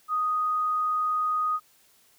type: tone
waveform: sine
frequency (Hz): 1244.5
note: D#6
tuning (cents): 0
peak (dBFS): -23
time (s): 0.08-1.6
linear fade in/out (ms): 50
effects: white hiss -61 dBFS RMS until 2.18 s